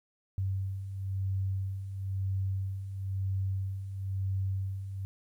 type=beating tone pair; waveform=sine; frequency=95.5 / 96.5 Hz; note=G2 / G2; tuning=-45 / -27 cents; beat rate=1 Hz; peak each=-38 / -31 dBFS; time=0.38-5.05 s; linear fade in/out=0 ms; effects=11-bit